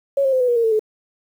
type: tone with pitch steps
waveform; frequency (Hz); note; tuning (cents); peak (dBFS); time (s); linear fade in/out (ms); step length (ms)
sine; 554.4 / 534.9 / 516.1 / 497.9 / 480.4 / 463.5 / 447.2 / 431.5; C#5 / C5 / C5 / B4 / B4 / A#4 / A4 / A4; 0 / +38 / -24 / +14 / -48 / -10 / +28 / -34; -14; 0.17-0.794; 5; 78
effects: 8-bit